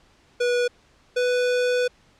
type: tone pair in turn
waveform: square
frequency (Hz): 487.2 / 494.9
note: B4 / B4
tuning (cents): -24 / +4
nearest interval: unison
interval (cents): 28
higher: second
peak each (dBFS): -20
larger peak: neither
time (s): 0.4-0.68 / 1.16-1.88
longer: second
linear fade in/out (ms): 10
effects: pink hiss -58 dBFS RMS until 2.19 s + low-pass 6000 Hz 12 dB/octave